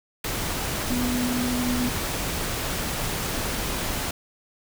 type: tone in noise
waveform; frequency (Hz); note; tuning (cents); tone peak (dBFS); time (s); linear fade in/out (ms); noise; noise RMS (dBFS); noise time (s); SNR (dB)
sine; 246.9; B3; 0; -24; 0.9-1.89; 5; pink; -28; 0.24-4.11; +1
effects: none